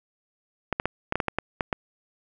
clicks, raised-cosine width 0.5 ms, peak -9 dBFS, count 10, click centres 0.727 / 0.799 / 0.856 / 1.124 / 1.156 / 1.202 / 1.283 / 1.386 / 1.608 / 1.728 s, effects none

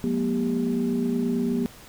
sine tone cluster, 181 / 211.3 / 239.8 / 395.8 Hz, F#3 / G#3 / A#3 / G4, -38 / +30 / +49 / +17 cents, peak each -29 / -32 / -23 / -29 dBFS, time 0.04-1.66 s, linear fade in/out 0 ms, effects tanh soft clip ceiling -14 dBFS + pink hiss -47 dBFS RMS until 1.88 s

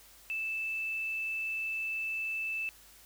sine tone, 2637 Hz, E7, in tune, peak -32 dBFS, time 0.3-2.69 s, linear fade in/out 0 ms, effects added 50 Hz sine -65 dBFS peak until 3.05 s + white hiss -57 dBFS RMS until 3.05 s

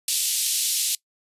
white band-pass noise, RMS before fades -24 dBFS, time 0.08-0.95 s, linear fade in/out 2 ms, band 3100 to 12000 Hz, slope 24 dB/octave, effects noise-tail reverb RT60 0.1 s tail -22 dB re dry + resampled to 32000 Hz

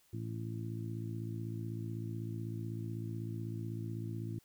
harmonic tone, 56 Hz, A1, 31 cents sharp, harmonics 2 / 3 / 4 / 5 / 6, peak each -39 / -46 / -48 / -49 / -47 dBFS, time 0.13-4.39 s, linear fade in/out 5 ms, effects white hiss -69 dBFS RMS until 4.44 s

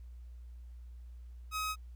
sawtooth tone, 1268 Hz, D#6, 32 cents sharp, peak -30 dBFS, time 1.51-1.76 s, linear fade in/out 50 ms, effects added 60 Hz sine -46 dBFS peak until 1.95 s + pink hiss -75 dBFS RMS until 1.95 s

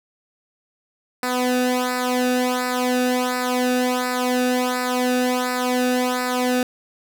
sawtooth tone with flanger, 250.4 Hz, B3, 24 cents sharp, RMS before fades -21 dBFS, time 1.23-6.63 s, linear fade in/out 2 ms, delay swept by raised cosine 0.31 to 0.96 ms, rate 1.4 Hz, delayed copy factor -0.85, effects none

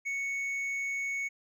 triangle tone with hard clipping, 2217 Hz, C#7, in tune, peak -32 dBFS, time 0.05-1.29 s, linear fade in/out 20 ms, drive 7 dB, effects none

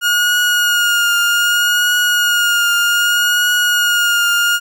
30% pulse tone with vibrato, 1431 Hz, F6, 42 cents sharp, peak -9 dBFS, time 0.01-4.6 s, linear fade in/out 50 ms, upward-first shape triangle, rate 0.64 Hz, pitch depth 28 cents each way, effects none

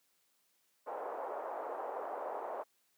white band-pass noise, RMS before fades -41 dBFS, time 0.86-2.64 s, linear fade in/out 20 ms, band 460 to 900 Hz, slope 24 dB/octave, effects white hiss -75 dBFS RMS until 2.97 s + high-pass 150 Hz 12 dB/octave

